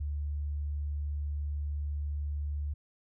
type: tone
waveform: sine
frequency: 73.1 Hz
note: D2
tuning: 7 cents flat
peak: -31 dBFS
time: 0-2.74 s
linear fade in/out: 10 ms
effects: none